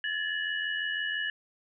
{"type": "tone cluster", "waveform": "sine", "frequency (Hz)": [1708, 1794, 2929], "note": ["G#6", "A6", "F#7"], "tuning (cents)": [48, 33, -18], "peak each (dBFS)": [-31, -37, -35], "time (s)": [0.04, 1.3], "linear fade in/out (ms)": 2, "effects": []}